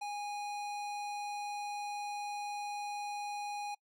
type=tone; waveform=square; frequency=823 Hz; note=G#5; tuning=16 cents flat; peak=-38 dBFS; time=0.01-3.75 s; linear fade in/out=10 ms; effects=noise-tail reverb RT60 0.1 s tail -25 dB re dry + low-pass 9000 Hz 12 dB/octave